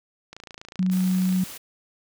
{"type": "click train", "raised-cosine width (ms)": 0.2, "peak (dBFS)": -23, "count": 30, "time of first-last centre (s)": [0.33, 1.362], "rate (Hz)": 28.1}
{"type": "tone", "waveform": "sine", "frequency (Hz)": 185, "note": "F#3", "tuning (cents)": 0, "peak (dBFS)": -19, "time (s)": [0.79, 1.44], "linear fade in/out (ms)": 5}
{"type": "noise", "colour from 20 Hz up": "white", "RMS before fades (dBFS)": -39, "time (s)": [0.91, 1.58], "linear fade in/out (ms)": 10}
{"effects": []}